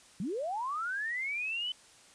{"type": "linear sweep", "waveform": "sine", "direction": "up", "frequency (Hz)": [157.9, 3048], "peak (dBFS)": -32, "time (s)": [0.2, 1.72], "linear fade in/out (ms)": 2, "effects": ["white hiss -58 dBFS RMS until 2.14 s", "resampled to 22050 Hz"]}